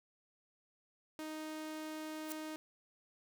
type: tone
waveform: sawtooth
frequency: 311.1 Hz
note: D#4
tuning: in tune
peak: -38 dBFS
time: 1.19-2.56 s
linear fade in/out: 0 ms
type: noise with exponential growth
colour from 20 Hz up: blue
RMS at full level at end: -39 dBFS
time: 2.23-2.32 s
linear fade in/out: 0 ms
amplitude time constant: 18 ms
effects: none